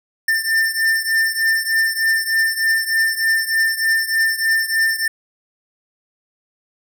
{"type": "beating tone pair", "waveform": "square", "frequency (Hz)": [1792, 1795.3], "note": ["A6", "A6"], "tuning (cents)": [31, 34], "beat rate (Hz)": 3.3, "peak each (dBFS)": [-18, -21], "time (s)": [0.28, 5.08], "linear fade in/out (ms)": 5, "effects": []}